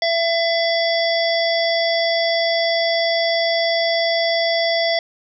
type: harmonic tone with a mistuned harmonic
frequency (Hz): 670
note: E5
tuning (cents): +28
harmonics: 1 / 3 / 5 / 7 / 8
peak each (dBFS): -18 / -23 / -25 / -26 / -27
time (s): 0.02-4.99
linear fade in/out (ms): 2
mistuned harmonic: 5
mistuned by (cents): +19
effects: none